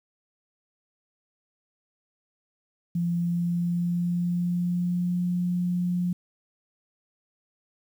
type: tone with pitch glide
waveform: sine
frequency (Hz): 171.9 to 177.55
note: F3 to F3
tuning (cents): -27 to +29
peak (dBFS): -23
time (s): 2.95-6.13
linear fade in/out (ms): 5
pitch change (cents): +56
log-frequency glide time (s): 3.1-5.21
effects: 9-bit